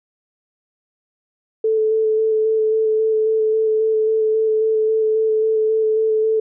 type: tone with vibrato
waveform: sine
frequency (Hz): 437.9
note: A4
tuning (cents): -8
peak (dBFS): -14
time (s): 1.64-6.4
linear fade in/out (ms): 5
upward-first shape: square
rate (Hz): 3.7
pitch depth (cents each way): 11
effects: none